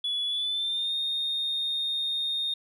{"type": "tone with pitch glide", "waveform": "sine", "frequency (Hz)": [3412, 3678], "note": ["G#7", "A#7"], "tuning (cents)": [46, -24], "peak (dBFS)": -25, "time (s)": [0.04, 2.54], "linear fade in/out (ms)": 5, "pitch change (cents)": 130, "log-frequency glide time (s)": [0.27, 0.94], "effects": ["tanh soft clip ceiling -23 dBFS"]}